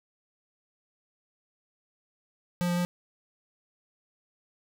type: tone with pitch steps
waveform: square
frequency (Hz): 176.3 / 175 / 176.6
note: F3 / F3 / F3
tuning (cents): +17 / +4 / +20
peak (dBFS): -26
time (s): 2.61-2.85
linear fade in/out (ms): 0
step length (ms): 80
effects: none